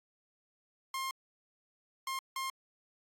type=tone bursts at uneven times; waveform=sawtooth; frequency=1063 Hz; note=C6; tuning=27 cents sharp; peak=-31 dBFS; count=3; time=0.94-1.11 / 2.07-2.19 / 2.36-2.5 s; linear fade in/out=2 ms; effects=AAC 64 kbps